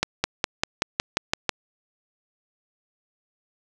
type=accelerating click train; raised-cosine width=0.2 ms; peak=-3 dBFS; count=9; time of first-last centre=0.03-1.493 s; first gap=210 ms; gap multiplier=0.96; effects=none